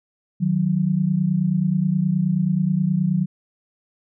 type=tone pair together; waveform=sine; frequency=155.56 / 184.99 Hz; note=D#3 / F#3; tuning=0 / 0 cents; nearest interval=minor third; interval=300 cents; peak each=-21 / -19 dBFS; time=0.4-3.26 s; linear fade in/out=20 ms; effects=none